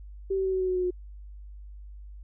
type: tone with pitch steps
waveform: sine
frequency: 386.6 / 382.8 / 379.1 / 375.4 / 371.7 / 368.1 / 364.5 / 360.9 Hz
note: G4 / G4 / F#4 / F#4 / F#4 / F#4 / F#4 / F#4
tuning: -24 / -41 / +42 / +25 / +8 / -9 / -26 / -43 cents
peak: -24 dBFS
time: 0.3-0.908 s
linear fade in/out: 10 ms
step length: 76 ms
effects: added 50 Hz sine -41 dBFS peak until 2.23 s

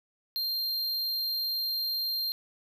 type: tone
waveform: square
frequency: 4186 Hz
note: C8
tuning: in tune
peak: -29 dBFS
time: 0.36-2.32 s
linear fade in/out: 0 ms
effects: none

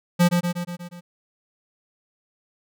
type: tone with echo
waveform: square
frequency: 175.1 Hz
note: F3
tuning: 5 cents sharp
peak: -14 dBFS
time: 0.19-0.29 s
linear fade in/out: 20 ms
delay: 120 ms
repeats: 6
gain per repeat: -4 dB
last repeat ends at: 1.01 s
effects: none

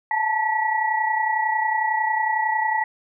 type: tone cluster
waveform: sine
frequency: 869 / 900 / 1938 Hz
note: A5 / A5 / B6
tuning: -22 / +39 / -33 cents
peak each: -22 / -26 / -24 dBFS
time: 0.11-2.84 s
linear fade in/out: 2 ms
effects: none

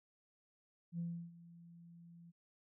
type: tone with ADSR envelope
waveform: sine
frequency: 170 Hz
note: F3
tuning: 46 cents flat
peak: -36 dBFS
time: 0.92-2.32 s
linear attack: 70 ms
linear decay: 320 ms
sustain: -19 dB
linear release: 26 ms
effects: tanh soft clip ceiling -33 dBFS

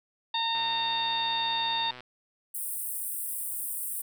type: harmonic tone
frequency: 915 Hz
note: A#5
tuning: 32 cents flat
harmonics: 1 / 2 / 3 / 4 / 5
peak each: -30 / -39 / -38 / -29 / -40 dBFS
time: 0.34-1.91 s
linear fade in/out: 5 ms
type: click train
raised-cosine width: 0.3 ms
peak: -28 dBFS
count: 183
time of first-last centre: 0.55-2.006 s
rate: 125 Hz
type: high-pass noise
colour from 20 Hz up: pink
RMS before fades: -34 dBFS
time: 2.54-4.02 s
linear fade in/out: 10 ms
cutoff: 8400 Hz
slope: 96 dB/octave
effects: none

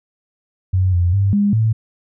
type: tone with pitch steps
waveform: sine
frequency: 93.1 / 87.9 / 98.9 / 203.5 / 110.9 Hz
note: F#2 / F2 / G2 / G#3 / A2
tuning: +11 / +12 / +16 / -35 / +14 cents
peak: -12 dBFS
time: 0.73-1.73 s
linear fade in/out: 10 ms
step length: 200 ms
effects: none

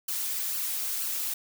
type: noise with flanger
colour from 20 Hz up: blue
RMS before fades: -31 dBFS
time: 0.08-1.34 s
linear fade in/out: 5 ms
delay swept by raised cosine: 0.68 to 4.78 ms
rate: 2.1 Hz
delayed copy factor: +0.55
effects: none

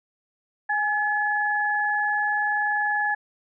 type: tone pair together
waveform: sine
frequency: 830.6 / 1709.9 Hz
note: G#5 / A6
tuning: 0 / -50 cents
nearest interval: octave + minor second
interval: 1250 cents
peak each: -25 / -23 dBFS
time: 0.69-3.15 s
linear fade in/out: 10 ms
effects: none

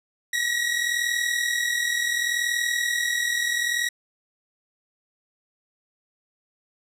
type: tone pair together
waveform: sawtooth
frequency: 1882.3 / 1923 Hz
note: A#6 / B6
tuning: +16 / -47 cents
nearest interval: unison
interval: 37 cents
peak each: -23 / -21 dBFS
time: 0.33-3.89 s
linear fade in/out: 5 ms
effects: low-pass 12000 Hz 12 dB/octave

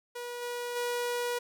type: tone with level steps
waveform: sawtooth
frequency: 483.9 Hz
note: B4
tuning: 35 cents flat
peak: -33 / -30 / -26 dBFS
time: 0.15-1.39 s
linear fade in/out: 10 ms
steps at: 0.41 / 0.75 s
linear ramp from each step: 20 ms
effects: none

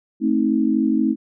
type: chord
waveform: sine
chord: A diminished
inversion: none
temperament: just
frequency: 220 / 264 / 316.8 Hz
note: A3 / C4 / Eb4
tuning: 0 / +16 / +31 cents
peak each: -20 dBFS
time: 0.2-1.16 s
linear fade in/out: 50 ms
effects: none

